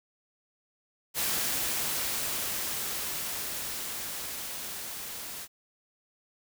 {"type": "noise with level ramp", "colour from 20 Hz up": "white", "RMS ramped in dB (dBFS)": [-29, -40], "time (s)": [1.14, 5.48], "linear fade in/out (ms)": 50, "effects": []}